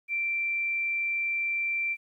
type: tone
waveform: sine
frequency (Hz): 2351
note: D7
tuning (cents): +1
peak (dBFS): -26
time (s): 0.08-1.97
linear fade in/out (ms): 50
effects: 11-bit